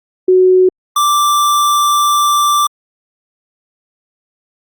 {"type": "tone pair in turn", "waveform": ["sine", "square"], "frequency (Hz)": [370, 1174.7], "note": ["F#4", "D6"], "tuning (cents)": [0, 0], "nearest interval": "octave + minor sixth", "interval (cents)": 2000, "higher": "second", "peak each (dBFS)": [-5, -10], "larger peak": "first", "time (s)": [[0.28, 0.69], [0.96, 2.67]], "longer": "second", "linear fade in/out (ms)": 5, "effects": ["Opus 48 kbps"]}